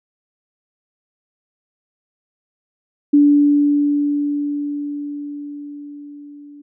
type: tone with level ramp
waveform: sine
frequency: 290 Hz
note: D4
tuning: 22 cents flat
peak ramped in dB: -7 to -37 dBFS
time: 3.13-6.62 s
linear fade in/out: 10 ms
effects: none